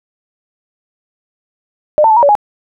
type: tone with pitch steps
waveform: sine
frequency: 604 / 894 / 867 / 950 / 570 / 832 Hz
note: D5 / A5 / A5 / A#5 / C#5 / G#5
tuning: +48 / +27 / -26 / +33 / +48 / +3 cents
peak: -5 dBFS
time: 1.98-2.352 s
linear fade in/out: 0 ms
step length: 62 ms
effects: none